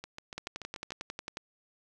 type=two click trains; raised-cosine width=0.2 ms; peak=-24 / -20 dBFS; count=7 / 12; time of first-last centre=0.04-0.906 / 0.38-1.371 s; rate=6.93 / 11.1 Hz; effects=none